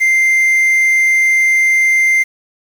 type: tone with quantisation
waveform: triangle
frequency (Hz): 2091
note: C7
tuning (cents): -2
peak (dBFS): -7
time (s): 0-2.24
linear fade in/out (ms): 20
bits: 6
effects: none